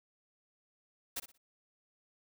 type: noise with echo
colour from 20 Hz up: white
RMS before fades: -37 dBFS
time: 1.16-1.2 s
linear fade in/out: 10 ms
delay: 60 ms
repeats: 3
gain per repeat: -12 dB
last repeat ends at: 1.38 s
effects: none